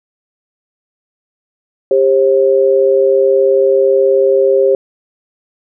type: tone pair together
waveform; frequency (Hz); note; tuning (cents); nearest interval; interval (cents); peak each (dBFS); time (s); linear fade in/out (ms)
sine; 397.4 / 535.9; G4 / C5; +24 / +41; perfect fourth; 517; -10; 1.91-4.75; 2
effects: none